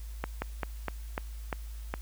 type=slowing click train; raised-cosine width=0.5 ms; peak=-16 dBFS; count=7; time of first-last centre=0.24-1.94 s; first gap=180 ms; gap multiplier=1.18; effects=added 54 Hz sine -38 dBFS peak until 2.01 s + white hiss -56 dBFS RMS until 2.01 s